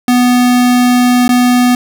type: tone with dropouts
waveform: square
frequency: 246.9 Hz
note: B3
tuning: in tune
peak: -7 dBFS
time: 0.08-1.75 s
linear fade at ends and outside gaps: 2 ms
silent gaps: 1.28-1.291 s
effects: none